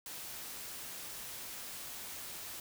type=noise; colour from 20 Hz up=white; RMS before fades=-45 dBFS; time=0.06-2.6 s; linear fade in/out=2 ms; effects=none